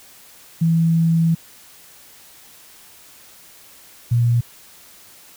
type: tone pair in turn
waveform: sine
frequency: 164.81 / 118.84 Hz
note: E3 / A#2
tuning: 0 / +34 cents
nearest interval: tritone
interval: 566 cents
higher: first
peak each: -13 dBFS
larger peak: neither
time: 0.61-1.35 / 4.11-4.41 s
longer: first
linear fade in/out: 10 ms
effects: white hiss -46 dBFS RMS until 5.36 s